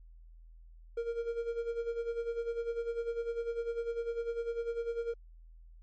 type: tone with tremolo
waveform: triangle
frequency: 466.2 Hz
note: A#4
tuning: in tune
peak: -28 dBFS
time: 0.97-5.14 s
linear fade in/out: 5 ms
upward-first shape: sine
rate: 10 Hz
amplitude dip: 70%
effects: added 41 Hz sine -51 dBFS peak until 5.82 s + MP3 32 kbps